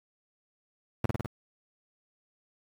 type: tone with echo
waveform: sawtooth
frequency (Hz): 114.2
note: A#2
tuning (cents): -35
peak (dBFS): -19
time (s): 1.04-1.06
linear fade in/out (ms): 5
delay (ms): 51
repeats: 4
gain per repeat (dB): -2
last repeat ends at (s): 1.264
effects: low-pass 2000 Hz 12 dB/octave + 8-bit